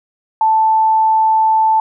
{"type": "tone", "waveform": "sine", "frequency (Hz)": 880, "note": "A5", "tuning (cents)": 0, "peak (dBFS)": -9, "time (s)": [0.41, 1.8], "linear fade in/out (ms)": 2, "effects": []}